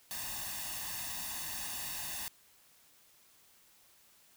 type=noise with comb filter; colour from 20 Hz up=white; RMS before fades=-40 dBFS; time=0.11-2.28 s; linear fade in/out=0 ms; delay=1.1 ms; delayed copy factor=+0.8; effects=white hiss -64 dBFS RMS until 4.36 s